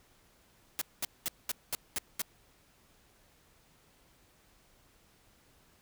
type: noise bursts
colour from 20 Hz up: white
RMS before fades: -33 dBFS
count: 7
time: 0.79-2.218 s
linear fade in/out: 0 ms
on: 24 ms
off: 210 ms
effects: pink hiss -65 dBFS RMS until 5.81 s